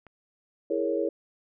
click, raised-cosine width 0.5 ms, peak -34 dBFS, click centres 0.067 s
sine chord, A# half-diminished seventh, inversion second, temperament equal, 329.6 / 415.3 / 466.2 / 554.4 Hz, E4 / G#4 / A#4 / C#5, 0 / 0 / 0 / 0 cents, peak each -30 dBFS, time 0.7-1.09 s, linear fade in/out 5 ms
effects none

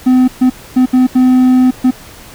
triangle tone bursts at uneven times, 254.7 Hz, C4, 46 cents flat, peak -3 dBFS, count 6, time 0.06-0.28 / 0.41-0.5 / 0.76-0.86 / 0.93-1.07 / 1.15-1.71 / 1.84-1.91 s, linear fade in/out 10 ms, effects pink hiss -35 dBFS RMS until 2.34 s

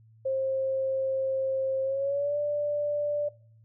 sine tone with pitch glide, 532 to 586.9 Hz, C5 to D5, +29 to -1 cents, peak -25 dBFS, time 0.25-3.29 s, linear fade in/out 10 ms, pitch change +170 cents, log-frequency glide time 1.83-2.38 s, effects noise-tail reverb RT60 0.5 s tail -21 dB re dry + added 111 Hz sine -54 dBFS peak until 3.64 s

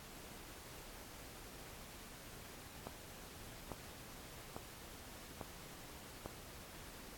click train, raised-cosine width 1 ms, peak -29 dBFS, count 5, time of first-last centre 2.87-6.26 s, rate 1.18 Hz, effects pink hiss -54 dBFS RMS until 7.17 s + AAC 64 kbps

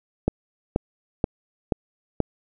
click train, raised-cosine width 2 ms, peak -6 dBFS, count 5, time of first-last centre 0.28-2.203 s, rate 2.08 Hz, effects none

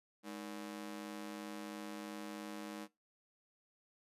sawtooth ring-modulated tone, 261.6 Hz, C4, in tune, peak -37 dBFS, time 0.23-2.88 s, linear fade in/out 50 ms, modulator 51.5 Hz, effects noise-tail reverb RT60 0.2 s tail -20 dB re dry + resampled to 32000 Hz

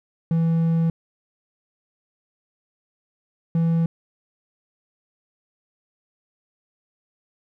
triangle tone pair in turn, 164.81 / 165.63 Hz, E3 / E3, 0 / +9 cents, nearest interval unison, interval 9 cents, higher second, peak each -15 dBFS, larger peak neither, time 0.31-0.9 / 3.55-3.86 s, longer first, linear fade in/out 2 ms, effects none

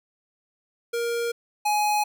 square tone pair in turn, 469.6 / 838.6 Hz, A#4 / G#5, +13 / +17 cents, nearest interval minor seventh, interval 1004 cents, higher second, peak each -25 / -21 dBFS, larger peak second, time 0.93-1.32 / 1.65-2.04 s, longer neither, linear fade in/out 10 ms, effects none

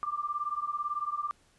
sine beating tone pair, 1174.7 / 1192.7 Hz, D6 / D6, 0 / +26 cents, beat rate 18 Hz, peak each -34 / -33 dBFS, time 0.03-1.31 s, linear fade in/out 0 ms, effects pink hiss -65 dBFS RMS until 1.58 s + resampled to 24000 Hz

